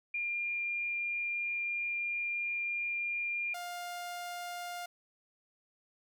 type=tone pair in turn; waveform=sine / sawtooth; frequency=2401 / 704.6 Hz; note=D7 / F5; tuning=+38 / +15 cents; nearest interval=octave + major sixth; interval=2123 cents; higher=first; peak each=-32 / -35 dBFS; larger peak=first; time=0.14-3.54 / 3.54-4.86 s; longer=first; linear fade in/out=5 ms; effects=none